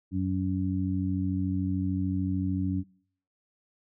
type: harmonic tone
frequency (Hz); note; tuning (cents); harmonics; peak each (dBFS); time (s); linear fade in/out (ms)
93.5; F#2; +19; 1 / 2 / 3; -30 / -30 / -30; 0.11-2.84; 50
effects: noise-tail reverb RT60 0.6 s tail -25 dB re dry